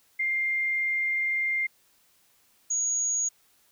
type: tone pair in turn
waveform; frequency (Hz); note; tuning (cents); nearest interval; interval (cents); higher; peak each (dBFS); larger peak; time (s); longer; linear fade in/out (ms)
sine; 2107 / 6689; C7 / G#8; +12 / +11; octave + minor sixth; 1999; second; -24; neither; 0.19-1.67 / 2.7-3.29; first; 10
effects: white hiss -64 dBFS RMS until 3.71 s